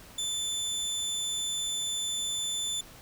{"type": "tone", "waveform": "25% pulse", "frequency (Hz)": 3520, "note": "A7", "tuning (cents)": 0, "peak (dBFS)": -26, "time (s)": [0.18, 2.81], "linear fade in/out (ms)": 5, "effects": ["pink hiss -51 dBFS RMS until 3.01 s"]}